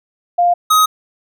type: tone pair in turn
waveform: sine / square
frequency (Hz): 701 / 1261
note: F5 / D#6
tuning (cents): +6 / +23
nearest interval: minor seventh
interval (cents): 1017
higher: second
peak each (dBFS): -9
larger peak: neither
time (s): 0.38-0.54 / 0.7-0.86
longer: neither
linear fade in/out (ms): 10
effects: none